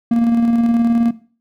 triangle tone with tremolo, 233 Hz, A#3, 1 cent flat, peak -8 dBFS, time 0.11-1.11 s, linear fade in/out 5 ms, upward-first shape square, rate 19 Hz, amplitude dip 30%, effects noise-tail reverb RT60 0.4 s tail -17 dB re dry

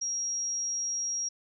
sine tone, 5640 Hz, F8, 16 cents sharp, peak -29 dBFS, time 0.01-1.29 s, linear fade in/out 10 ms, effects none

